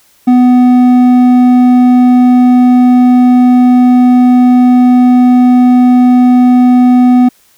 sine tone with hard clipping, 248.7 Hz, B3, 12 cents sharp, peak -4 dBFS, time 0.27-7.29 s, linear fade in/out 10 ms, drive 6 dB, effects white hiss -48 dBFS RMS until 7.57 s

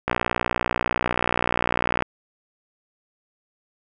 click train, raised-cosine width 0.5 ms, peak -6 dBFS, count 118, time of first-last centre 0.08-2.024 s, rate 60.2 Hz, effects none

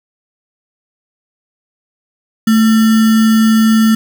sine tone with sample-and-hold, 221.1 Hz, A3, 9 cents sharp, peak -6 dBFS, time 2.47-3.95 s, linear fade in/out 5 ms, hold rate 1575 Hz, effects none

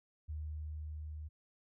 sine tone with level ramp, 76.6 Hz, D#2, 27 cents flat, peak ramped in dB -38 to -42 dBFS, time 0.28-1.29 s, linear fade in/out 20 ms, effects none

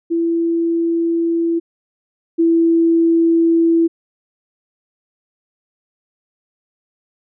sine tone pair in turn, 334.6 / 332.1 Hz, E4 / E4, +26 / +13 cents, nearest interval unison, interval 13 cents, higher first, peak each -14 / -10 dBFS, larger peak second, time 0.1-1.6 / 2.38-3.88 s, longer neither, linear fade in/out 20 ms, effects none

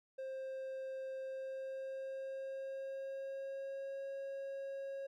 triangle tone with pitch glide, 529 to 546.4 Hz, C5 to C#5, +19 to -25 cents, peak -39 dBFS, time 0.18-5.07 s, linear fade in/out 10 ms, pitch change +56 cents, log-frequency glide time 1.22-4.06 s, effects none

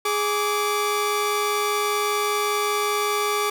sawtooth tone pair together, 415.3 / 1160.8 Hz, G#4 / D6, 0 / -21 cents, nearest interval octave + tritone, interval 1779 cents, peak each -20 dBFS, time 0.05-3.5 s, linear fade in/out 5 ms, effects none

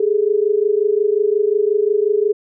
sine tone pair together, 404.4 / 430 Hz, G#4 / A4, -46 / -40 cents, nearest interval minor second, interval 106 cents, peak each -16 / -16 dBFS, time 0-2.33 s, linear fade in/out 5 ms, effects none

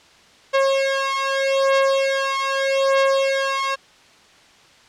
sawtooth beating tone pair, 542 / 542.81 Hz, C#5 / C#5, -39 / -36 cents, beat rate 0.81 Hz, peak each -16 dBFS, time 0.53-3.76 s, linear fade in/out 20 ms, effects white hiss -50 dBFS RMS until 4.88 s + low-pass 5000 Hz 12 dB/octave

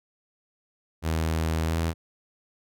sawtooth tone with pitch glide, 80.4 to 82.28 Hz, E2 to E2, -43 to -3 cents, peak -20 dBFS, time 1.02-1.94 s, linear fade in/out 50 ms, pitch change +40 cents, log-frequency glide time 1.65-1.77 s, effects none

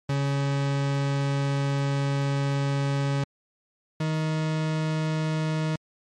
40% pulse tone pair in turn, 139.7 / 156.81 Hz, C#3 / D#3, +14 / +14 cents, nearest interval major second, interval 200 cents, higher second, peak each -22 / -23 dBFS, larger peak first, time 0.09-3.24 / 4-5.76 s, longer first, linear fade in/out 5 ms, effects low-pass 6000 Hz 12 dB/octave + MP3 64 kbps

